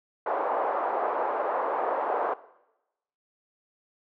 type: band-pass noise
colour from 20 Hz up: white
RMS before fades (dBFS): -28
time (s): 0.26-2.34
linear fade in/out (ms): 5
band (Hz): 450 to 1000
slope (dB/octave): 24
effects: noise-tail reverb RT60 0.9 s tail -18 dB re dry